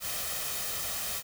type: noise with comb filter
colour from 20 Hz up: white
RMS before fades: -34 dBFS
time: 0-1.23 s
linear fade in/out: 50 ms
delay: 1.6 ms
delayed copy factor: +0.5
effects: none

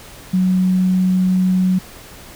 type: tone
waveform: sine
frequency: 185 Hz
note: F#3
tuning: in tune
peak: -12 dBFS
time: 0.33-1.79 s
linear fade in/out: 10 ms
effects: pink hiss -39 dBFS RMS until 2.35 s

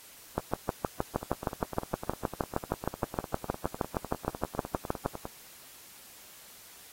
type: two click trains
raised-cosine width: 1 ms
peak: -22 / -13 dBFS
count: 41 / 31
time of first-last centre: 1.23-5.254 / 0.38-5.06 s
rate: 9.94 / 6.41 Hz
effects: white hiss -52 dBFS RMS until 6.92 s + AAC 48 kbps

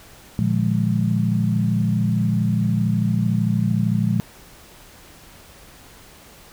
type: chord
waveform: sine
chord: Bb dominant seventh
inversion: none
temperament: equal with one note detuned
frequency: 116.54 / 149.92 / 174.61 / 207.7 Hz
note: Bb2 / D3 / F3 / Ab3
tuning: 0 / +36 / 0 / 0 cents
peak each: -21 / -27 / -22 / -22 dBFS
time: 0.39-4.2 s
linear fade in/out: 0 ms
effects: pink hiss -46 dBFS RMS until 6.52 s

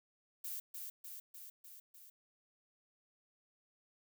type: noise with echo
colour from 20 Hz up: violet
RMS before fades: -43 dBFS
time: 0.44-0.6 s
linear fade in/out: 5 ms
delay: 300 ms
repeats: 5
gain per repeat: -3 dB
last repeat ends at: 2.1 s
effects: none

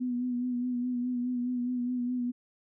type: tone with vibrato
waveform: sine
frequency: 246.9 Hz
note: B3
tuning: in tune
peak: -28 dBFS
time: 0-2.32 s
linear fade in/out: 20 ms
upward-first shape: sine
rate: 4.8 Hz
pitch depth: 33 cents each way
effects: none

